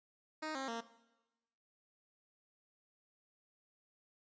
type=tone with pitch steps; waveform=10% pulse; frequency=311.1 / 267.7 / 230.4 Hz; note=D#4 / C4 / A#3; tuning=0 / +40 / -20 cents; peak=-31 dBFS; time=0.42-0.81 s; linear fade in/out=10 ms; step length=130 ms; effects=noise-tail reverb RT60 1.0 s tail -17 dB re dry + resampled to 16000 Hz